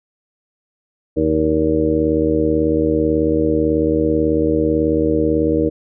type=harmonic tone with a mistuned harmonic; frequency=78.2 Hz; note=D#2; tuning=9 cents sharp; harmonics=1 / 2 / 3 / 4 / 5 / 6 / 7; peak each=-24 / -26 / -26 / -17 / -25 / -18 / -25 dBFS; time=1.16-5.7 s; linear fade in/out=20 ms; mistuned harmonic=7; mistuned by=+71 cents; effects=none